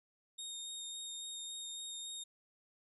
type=tone with vibrato; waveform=25% pulse; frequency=3700 Hz; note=A#7; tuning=14 cents flat; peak=-38 dBFS; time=0.38-2.24 s; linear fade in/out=10 ms; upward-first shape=sine; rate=3.6 Hz; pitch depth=12 cents each way; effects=none